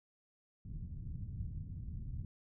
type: low-pass noise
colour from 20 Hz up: white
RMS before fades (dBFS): -43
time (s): 0.65-2.25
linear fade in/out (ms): 2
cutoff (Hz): 140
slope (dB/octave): 24
effects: none